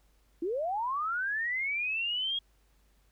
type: linear sweep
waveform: sine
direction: up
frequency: 313 to 3297 Hz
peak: -29 dBFS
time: 0.42-2.39 s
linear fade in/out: 5 ms
effects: added 50 Hz sine -64 dBFS peak until 3.11 s + pink hiss -71 dBFS RMS until 3.11 s